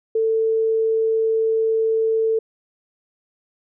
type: tone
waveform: sine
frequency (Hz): 445.5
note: A4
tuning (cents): +22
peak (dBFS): -16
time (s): 0.15-2.39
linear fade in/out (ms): 5
effects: none